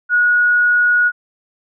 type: tone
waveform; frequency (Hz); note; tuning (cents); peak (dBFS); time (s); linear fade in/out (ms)
sine; 1454; F#6; -31; -10; 0.09-1.12; 50
effects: none